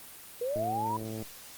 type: linear sweep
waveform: sine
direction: up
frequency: 467.1 to 994 Hz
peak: -29 dBFS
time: 0.41-0.97 s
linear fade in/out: 5 ms
type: click train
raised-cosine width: 2 ms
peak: -26 dBFS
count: 74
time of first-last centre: 0.56-1.224 s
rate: 110 Hz
effects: white hiss -48 dBFS RMS until 1.57 s + Opus 32 kbps